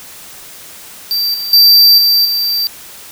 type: tone with level steps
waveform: square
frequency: 4676 Hz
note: D8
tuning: 8 cents flat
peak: -13 / -19 / -4 / -8 / -13 dBFS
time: 1.11-2.67 s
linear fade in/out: 0 ms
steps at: 1.34 / 1.53 / 1.98 / 2.25 s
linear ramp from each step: 2 ms
effects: white hiss -34 dBFS RMS until 3.11 s